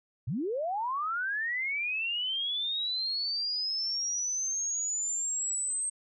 sine linear sweep, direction up, 96.5 to 8372 Hz, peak -29 dBFS, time 0.27-5.9 s, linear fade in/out 10 ms, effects none

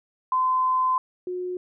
sine tone pair in turn, 1027 / 362.3 Hz, C6 / F#4, -33 / -36 cents, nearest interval octave + tritone, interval 1803 cents, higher first, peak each -19 / -27 dBFS, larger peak first, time 0.32-0.98 / 1.27-1.57 s, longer first, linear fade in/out 2 ms, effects none

